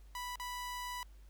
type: tone with dropouts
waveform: sawtooth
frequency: 987 Hz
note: B5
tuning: 1 cent flat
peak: -36 dBFS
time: 0.15-1.03 s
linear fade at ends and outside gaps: 1 ms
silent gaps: 0.357-0.398 s
effects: added 50 Hz sine -53 dBFS peak until 1.29 s + pink hiss -70 dBFS RMS until 1.29 s